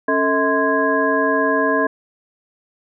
sine tone cluster, 277.3 / 444.8 / 641 / 1038 / 1653 Hz, C#4 / A4 / E5 / C6 / G#6, +1 / +19 / -49 / -14 / -9 cents, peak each -21 dBFS, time 0.08-1.87 s, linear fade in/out 5 ms, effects none

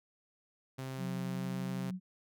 sawtooth tone, 131.9 Hz, C3, 14 cents sharp, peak -35 dBFS, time 0.78-1.91 s, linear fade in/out 10 ms
sine tone with pitch glide, 181.6 to 184.77 Hz, F#3 to F#3, -32 to -2 cents, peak -36 dBFS, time 0.97-2 s, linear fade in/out 50 ms, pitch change +30 cents, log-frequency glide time 1.24-1.51 s
effects none

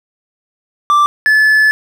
triangle tone pair in turn, 1174.7 / 1729.6 Hz, D6 / A6, 0 / -30 cents, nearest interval perfect fifth, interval 670 cents, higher second, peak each -5 dBFS, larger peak neither, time 0.9-1.06 / 1.26-1.71 s, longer second, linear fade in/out 0 ms, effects none

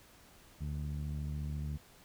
sawtooth tone with low-pass filter, 74 Hz, D2, 14 cents sharp, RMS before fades -38 dBFS, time 0.6-1.78 s, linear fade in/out 20 ms, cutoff 170 Hz, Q 2.1, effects pink hiss -60 dBFS RMS until 2.04 s

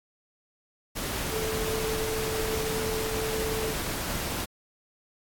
sine tone in noise, 440 Hz, A4, in tune, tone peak -30 dBFS, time 1.31-3.74 s, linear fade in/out 20 ms, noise pink, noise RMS -32 dBFS, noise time 0.95-4.46 s, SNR -1 dB, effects AAC 64 kbps

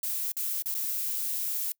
violet noise with dropouts, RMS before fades -31 dBFS, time 0.03-1.72 s, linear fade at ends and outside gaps 2 ms, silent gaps 0.318-0.367 / 0.622-0.658 / 0.743-0.749 s, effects noise-tail reverb RT60 0.1 s tail -25 dB re dry

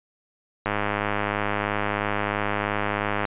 click train, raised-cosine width 0.5 ms, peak -9 dBFS, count 268, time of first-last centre 0.66-3.252 s, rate 103 Hz, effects resampled to 8000 Hz

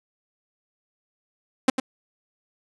sawtooth tone with echo, 261.6 Hz, C4, in tune, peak -9 dBFS, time 1.68-1.7 s, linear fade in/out 5 ms, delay 100 ms, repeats 1, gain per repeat -9 dB, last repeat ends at 1.8 s, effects resampled to 24000 Hz

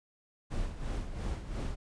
brown noise with tremolo, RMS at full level -33 dBFS, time 0.5-1.76 s, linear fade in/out 20 ms, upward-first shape sine, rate 2.9 Hz, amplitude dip 65%, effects resampled to 22050 Hz

